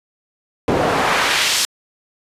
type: noise with band-pass filter sweep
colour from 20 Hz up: pink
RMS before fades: -17 dBFS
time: 0.68-1.65 s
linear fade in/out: 0 ms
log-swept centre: 350 to 6100 Hz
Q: 0.85
effects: resampled to 32000 Hz